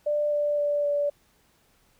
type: tone with pitch steps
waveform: sine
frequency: 592 / 587.6 / 583.2 / 578.8 Hz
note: D5 / D5 / D5 / D5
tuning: +14 / +1 / -12 / -25 cents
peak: -22 dBFS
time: 0.06-1.1 s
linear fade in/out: 10 ms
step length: 260 ms
effects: pink hiss -64 dBFS RMS until 1.99 s